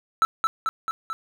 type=tone with echo; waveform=triangle; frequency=1322 Hz; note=E6; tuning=5 cents sharp; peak=-13 dBFS; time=0.22-0.25 s; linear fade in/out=0 ms; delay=220 ms; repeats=4; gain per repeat=-3 dB; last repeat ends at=1.13 s; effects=none